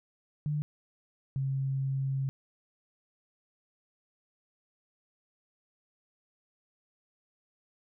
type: tone pair in turn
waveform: sine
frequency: 149 / 135.09 Hz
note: D3 / C#3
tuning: +25 / -44 cents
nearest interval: major second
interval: 169 cents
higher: first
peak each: -28 dBFS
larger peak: neither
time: 0.46-0.62 / 1.36-2.29 s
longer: second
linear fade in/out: 0 ms
effects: none